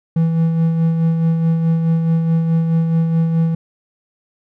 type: tone with tremolo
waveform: triangle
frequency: 164.1 Hz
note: E3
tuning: 8 cents flat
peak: -9 dBFS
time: 0.16-3.55 s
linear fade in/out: 5 ms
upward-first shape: sine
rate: 4.7 Hz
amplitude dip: 40%
effects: none